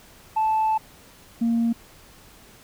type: tone pair in turn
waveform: sine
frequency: 875 / 231.8 Hz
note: A5 / A#3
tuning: -10 / -10 cents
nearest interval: octave + major seventh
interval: 2300 cents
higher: first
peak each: -17 dBFS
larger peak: neither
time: 0.36-0.78 / 1.41-1.73 s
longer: first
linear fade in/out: 10 ms
effects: tanh soft clip ceiling -16 dBFS + pink hiss -50 dBFS RMS until 2.63 s